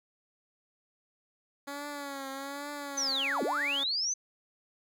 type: tone with vibrato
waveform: 10% pulse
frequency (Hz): 280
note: C#4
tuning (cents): +18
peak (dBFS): -29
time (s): 1.67-3.84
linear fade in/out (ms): 10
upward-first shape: triangle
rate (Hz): 1.2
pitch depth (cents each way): 76
type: linear two-way sweep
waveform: sine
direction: down then up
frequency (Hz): 6272 to 215.8 to 6272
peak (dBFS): -28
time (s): 2.97-4.14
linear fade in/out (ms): 10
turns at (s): 3.43
effects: none